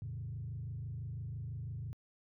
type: tone with frequency modulation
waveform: sine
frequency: 115.1 Hz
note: A#2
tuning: 22 cents flat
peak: -38 dBFS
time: 0.02-1.93 s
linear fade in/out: 0 ms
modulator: 26 Hz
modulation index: 1.2
effects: tanh soft clip ceiling -34 dBFS